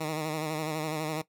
10% pulse tone with vibrato, 155.56 Hz, D#3, in tune, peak -22 dBFS, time 0-1.22 s, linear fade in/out 10 ms, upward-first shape sine, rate 12 Hz, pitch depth 52 cents each way, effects noise-tail reverb RT60 0.1 s tail -17 dB re dry

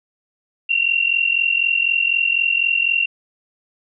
sine tone pair together, 2726 / 2770 Hz, F7 / F7, -43 / -15 cents, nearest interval unison, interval 28 cents, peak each -18 dBFS, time 0.69-3.06 s, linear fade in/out 10 ms, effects none

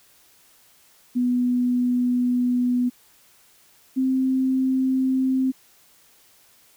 sine tone pair in turn, 246.9 / 261.6 Hz, B3 / C4, 0 / 0 cents, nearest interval minor second, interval 100 cents, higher second, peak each -18 dBFS, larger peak neither, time 1.15-2.9 / 3.96-5.52 s, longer first, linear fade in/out 20 ms, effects white hiss -56 dBFS RMS until 6.76 s

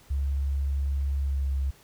sine tone with pitch glide, 69.3 to 67.99 Hz, C#2 to C#2, 0 to -33 cents, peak -24 dBFS, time 0.1-1.71 s, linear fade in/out 10 ms, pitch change -33 cents, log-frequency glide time 1.21-1.52 s, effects pink hiss -56 dBFS RMS until 1.83 s

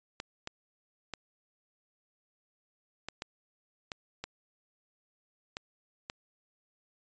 clicks, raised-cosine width 0.2 ms, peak -20 dBFS, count 9, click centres 0.201 / 0.474 / 1.137 / 3.086 / 3.221 / 3.918 / 4.24 / 5.569 / 6.099 s, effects resampled to 16000 Hz

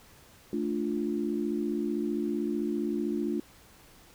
sine chord, D minor, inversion second, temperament equal, 220 / 293.7 / 349.2 Hz, A3 / D4 / F4, 0 / 0 / 0 cents, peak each -32 dBFS, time 0.53-3.4 s, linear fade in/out 2 ms, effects pink hiss -56 dBFS RMS until 4.14 s

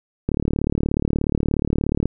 click train, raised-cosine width 3 ms, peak -7 dBFS, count 66, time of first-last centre 0.29-2.056 s, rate 36.8 Hz, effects none

